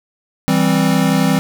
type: chord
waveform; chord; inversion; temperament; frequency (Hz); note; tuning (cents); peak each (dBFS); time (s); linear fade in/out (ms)
square; C major; first; equal; 164.81 / 196 / 261.6; E3 / G3 / C4; 0 / 0 / 0; -17; 0.48-1.39; 0
effects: none